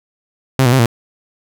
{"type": "tone with pitch steps", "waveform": "sawtooth", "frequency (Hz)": [132.5, 121.2, 132.3, 116.4], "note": ["C3", "B2", "C3", "A#2"], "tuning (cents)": [22, -32, 20, -2], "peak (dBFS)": -5, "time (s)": [0.59, 0.858], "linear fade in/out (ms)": 0, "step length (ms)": 67, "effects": []}